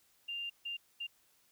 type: tone bursts at uneven times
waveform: sine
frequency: 2794 Hz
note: F7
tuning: in tune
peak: -37 dBFS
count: 3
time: 0.28-0.5 / 0.65-0.77 / 1-1.07 s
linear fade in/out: 10 ms
effects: white hiss -70 dBFS RMS until 1.51 s